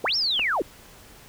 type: linear two-way sweep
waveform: sine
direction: up then down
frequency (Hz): 273.4 to 5588 to 273.4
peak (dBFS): -21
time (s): 0.04-0.62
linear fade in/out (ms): 2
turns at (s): 0.16
type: clicks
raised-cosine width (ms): 0.5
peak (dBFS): -19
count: 2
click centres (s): 0.393 / 0.397
effects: pink hiss -49 dBFS RMS until 1.28 s